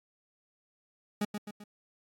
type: tone with echo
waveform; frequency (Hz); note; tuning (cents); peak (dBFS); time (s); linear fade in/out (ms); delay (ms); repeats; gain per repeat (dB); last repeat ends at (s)
40% pulse; 207.7; G#3; 0; -27; 1.21-1.25; 5; 130; 3; -6; 1.64
effects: AAC 48 kbps